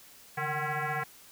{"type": "tone with frequency modulation", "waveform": "sine", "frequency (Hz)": 447.1, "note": "A4", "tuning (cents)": 28, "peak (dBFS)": -29, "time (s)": [0.37, 1.04], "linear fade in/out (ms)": 10, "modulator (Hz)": 303, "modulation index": 5.5, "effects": ["white hiss -54 dBFS RMS until 1.31 s"]}